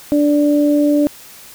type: tone pair together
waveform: sine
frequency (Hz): 293.2 / 585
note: D4 / D5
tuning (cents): -3 / -7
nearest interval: octave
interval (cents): 1196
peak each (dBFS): -11 / -17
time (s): 0.12-1.07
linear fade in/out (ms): 0
effects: white hiss -39 dBFS RMS until 1.54 s